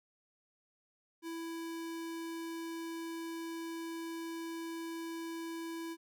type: tone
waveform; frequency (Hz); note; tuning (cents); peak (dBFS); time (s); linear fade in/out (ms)
square; 330.9; E4; +7; -40; 1.22-5.97; 50
effects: none